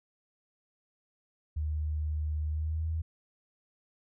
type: tone with pitch glide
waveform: sine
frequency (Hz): 76.4 to 80.48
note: D#2 to E2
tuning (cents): -31 to -41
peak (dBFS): -29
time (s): 1.56-3.02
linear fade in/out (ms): 10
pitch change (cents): +90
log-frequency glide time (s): 2.48-2.88
effects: none